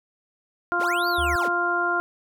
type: harmonic tone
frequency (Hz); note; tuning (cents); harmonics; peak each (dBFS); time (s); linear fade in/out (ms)
349.2; F4; 0; 1 / 2 / 3 / 4; -29 / -28 / -28 / -23; 0.72-2; 0
type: linear two-way sweep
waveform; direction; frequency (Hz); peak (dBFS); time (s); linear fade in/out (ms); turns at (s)
square; up then down; 93.3 to 4699 to 93.3; -31; 0.79-1.49; 20; 1.08
type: tone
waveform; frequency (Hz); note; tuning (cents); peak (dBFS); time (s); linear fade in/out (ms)
sine; 73.42; D2; 0; -27; 1.18-1.36; 5
effects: none